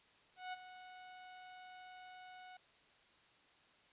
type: tone with ADSR envelope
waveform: sawtooth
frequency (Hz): 736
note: F#5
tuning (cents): -9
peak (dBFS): -37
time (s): 0.36-2.57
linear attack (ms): 170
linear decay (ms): 23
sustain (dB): -12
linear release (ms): 4
effects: white hiss -68 dBFS RMS until 3.92 s + resampled to 8000 Hz